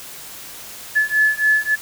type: beating tone pair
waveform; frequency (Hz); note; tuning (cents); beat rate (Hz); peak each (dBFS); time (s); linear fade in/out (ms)
sine; 1721 / 1724.6; A6 / A6; -39 / -35; 3.6; -17; 0.95-1.76; 20
effects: white hiss -36 dBFS RMS until 1.81 s